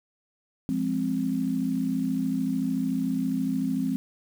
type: chord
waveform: sine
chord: F minor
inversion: none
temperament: equal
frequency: 174.61 / 207.7 / 261.6 Hz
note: F3 / Ab3 / C4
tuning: 0 / 0 / 0 cents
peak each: -31 / -30 / -26 dBFS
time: 0.69-3.96 s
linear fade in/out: 0 ms
effects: 8-bit